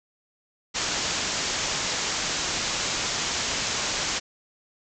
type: low-pass noise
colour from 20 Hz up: white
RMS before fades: -28 dBFS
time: 0.74-4.2 s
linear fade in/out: 20 ms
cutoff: 7400 Hz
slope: 96 dB/octave
effects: none